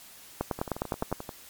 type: two click trains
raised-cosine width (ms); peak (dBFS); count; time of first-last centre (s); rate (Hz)
1; -22 / -13; 9 / 8; 0.59-1.292 / 0.41-1.126; 11.4 / 9.77
effects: white hiss -50 dBFS RMS until 1.49 s + MP3 96 kbps